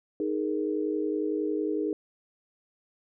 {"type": "chord", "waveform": "sine", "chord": "D# suspended fourth", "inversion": "none", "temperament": "equal", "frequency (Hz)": [311.1, 415.3, 466.2], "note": ["D#4", "G#4", "A#4"], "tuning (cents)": [0, 0, 0], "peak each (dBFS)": [-29, -30, -34], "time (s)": [0.2, 1.93], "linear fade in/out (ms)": 2, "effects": []}